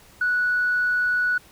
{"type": "tone", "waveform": "sine", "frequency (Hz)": 1473, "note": "F#6", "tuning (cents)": -8, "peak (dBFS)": -18, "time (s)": [0.21, 1.38], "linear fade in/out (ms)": 5, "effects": ["tanh soft clip ceiling -14 dBFS", "pink hiss -51 dBFS RMS until 1.51 s"]}